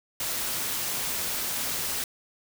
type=noise; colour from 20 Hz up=white; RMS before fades=-30 dBFS; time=0.2-2.04 s; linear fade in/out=2 ms; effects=none